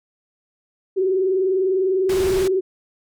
sine tone with vibrato, 378.2 Hz, F#4, 38 cents sharp, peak -16 dBFS, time 0.96-2.61 s, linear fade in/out 20 ms, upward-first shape triangle, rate 20 Hz, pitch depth 86 cents each way
pink low-pass noise, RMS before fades -29 dBFS, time 2.09-2.48 s, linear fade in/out 5 ms, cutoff 12000 Hz, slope 12 dB/octave
effects none

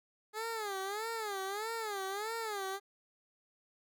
15% pulse tone with vibrato, 418.8 Hz, G#4, 15 cents sharp, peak -30 dBFS, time 0.33-2.8 s, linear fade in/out 50 ms, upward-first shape sine, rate 1.6 Hz, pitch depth 160 cents each way, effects none

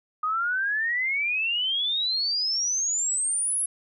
sine exponential sweep, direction up, 1228 to 11000 Hz, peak -23 dBFS, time 0.23-3.66 s, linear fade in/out 5 ms, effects none

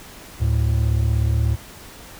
triangle tone pair together, 73.47 / 110 Hz, D2 / A2, +1 / 0 cents, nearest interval perfect fifth, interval 699 cents, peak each -17 dBFS, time 0.4-1.56 s, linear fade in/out 20 ms, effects pink hiss -41 dBFS RMS until 2.19 s

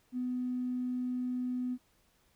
triangle tone with tanh clipping, 250 Hz, B3, 21 cents sharp, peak -31 dBFS, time 0.12-1.78 s, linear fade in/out 50 ms, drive 2 dB, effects pink hiss -70 dBFS RMS until 2.35 s

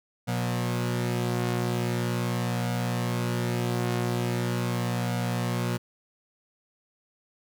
sawtooth tone pair together, 120.27 / 180.2 Hz, B2 / F#3, -45 / -45 cents, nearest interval perfect fifth, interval 700 cents, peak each -23 / -27 dBFS, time 0.27-5.78 s, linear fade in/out 20 ms, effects none

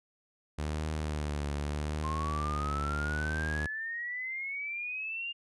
sawtooth tone with vibrato, 74.9 Hz, D2, 35 cents sharp, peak -28 dBFS, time 0.58-3.67 s, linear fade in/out 10 ms, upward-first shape triangle, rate 0.8 Hz, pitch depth 71 cents each way
sine exponential sweep, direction up, 1046.5 to 2823 Hz, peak -34 dBFS, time 2.03-5.33 s, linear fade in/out 20 ms
effects resampled to 24000 Hz

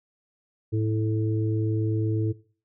harmonic tone, 109 Hz, A2, 16 cents flat, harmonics 1 / 3 / 4, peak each -23 / -29 / -33 dBFS, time 0.72-2.33 s, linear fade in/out 20 ms, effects noise-tail reverb RT60 0.4 s tail -19 dB re dry

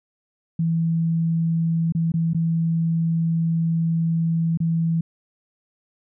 sine tone with dropouts, 164.81 Hz, E3, in tune, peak -18 dBFS, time 0.59-5.01 s, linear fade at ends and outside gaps 5 ms, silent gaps 1.923-1.949 / 2.12-2.139 / 2.334-2.346 / 4.574-4.602 s, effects none

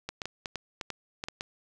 clicks, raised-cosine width 0.2 ms, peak -17 dBFS, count 10, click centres 0.09 / 0.218 / 0.256 / 0.458 / 0.557 / 0.812 / 0.903 / 1.239 / 1.285 / 1.409 s, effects none

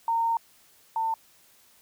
sine tone pair in turn, 918 / 899.1 Hz, A#5 / A5, -27 / +37 cents, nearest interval unison, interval 36 cents, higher first, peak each -22 / -24 dBFS, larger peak first, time 0.08-0.37 / 0.96-1.14 s, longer first, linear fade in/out 2 ms, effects white hiss -59 dBFS RMS until 1.81 s

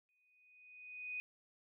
sine tone with exponential growth, 2489 Hz, D#7, in tune, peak -38 dBFS, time 0.09-1.2 s, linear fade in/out 0 ms, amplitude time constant 240 ms, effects none

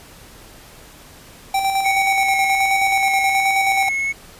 square tone with tremolo, 779 Hz, G5, 11 cents flat, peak -16 dBFS, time 1.54-3.89 s, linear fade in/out 5 ms, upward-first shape square, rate 9.4 Hz, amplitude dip 40%
triangle tone with vibrato, 2210 Hz, C#7, 6 cents flat, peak -17 dBFS, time 1.84-4.13 s, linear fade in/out 20 ms, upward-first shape sine, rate 1.3 Hz, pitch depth 22 cents each way
effects pink hiss -43 dBFS RMS until 4.39 s + resampled to 32000 Hz

